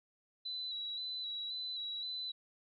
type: tone with vibrato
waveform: sine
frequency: 3951 Hz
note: B7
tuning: in tune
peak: -38 dBFS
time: 0.45-2.32 s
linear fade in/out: 10 ms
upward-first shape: square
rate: 1.9 Hz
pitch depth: 26 cents each way
effects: none